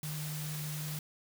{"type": "tone in noise", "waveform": "sine", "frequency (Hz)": 151.9, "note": "D#3", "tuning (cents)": -41, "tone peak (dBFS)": -37, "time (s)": [0.03, 0.99], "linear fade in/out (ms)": 2, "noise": "white", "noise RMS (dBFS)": -43, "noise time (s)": [0.03, 0.99], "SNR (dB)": 3, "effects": []}